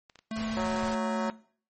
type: clicks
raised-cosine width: 0.2 ms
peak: -33 dBFS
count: 3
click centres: 0.098 / 0.157 / 0.19 s
type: tone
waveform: square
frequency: 221 Hz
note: A3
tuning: 8 cents sharp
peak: -32 dBFS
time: 0.31-1.3 s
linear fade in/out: 2 ms
type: band-stop noise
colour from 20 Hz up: pink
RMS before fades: -40 dBFS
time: 0.36-0.95 s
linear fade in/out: 5 ms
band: 190 to 410 Hz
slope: 48 dB/octave
type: harmonic tone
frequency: 185 Hz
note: F#3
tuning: in tune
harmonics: 2 / 3 / 4 / 5 / 6 / 7 / 8 / 9 / 10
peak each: -40 / -33 / -41 / -36 / -47 / -40 / -51 / -45 / -49 dBFS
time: 0.57-1.3 s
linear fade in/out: 0 ms
effects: noise-tail reverb RT60 0.5 s tail -19 dB re dry + MP3 32 kbps